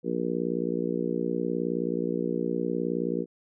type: harmonic tone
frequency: 59.2 Hz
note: A#1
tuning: 27 cents sharp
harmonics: 3 / 4 / 5 / 6 / 7 / 8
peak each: -33 / -33 / -33 / -33 / -33 / -33 dBFS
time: 0.03-3.26 s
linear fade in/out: 50 ms
effects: none